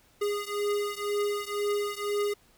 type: beating tone pair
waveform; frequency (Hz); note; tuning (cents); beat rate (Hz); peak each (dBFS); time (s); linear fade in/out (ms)
square; 410 / 412; G#4 / G#4; -22 / -14; 2; -31 / -32; 0.21-2.34; 10
effects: pink hiss -62 dBFS RMS until 2.57 s